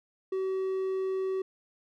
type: tone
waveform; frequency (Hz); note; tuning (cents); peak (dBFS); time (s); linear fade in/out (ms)
triangle; 380; F#4; +46; -26; 0.32-1.42; 5
effects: none